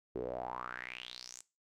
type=tone with band-pass filter sweep; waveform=sawtooth; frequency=61.74 Hz; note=B1; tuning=in tune; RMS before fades=-43 dBFS; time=0.15-1.41 s; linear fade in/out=5 ms; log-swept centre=380 to 7600 Hz; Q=6.4; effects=noise-tail reverb RT60 0.3 s tail -20 dB re dry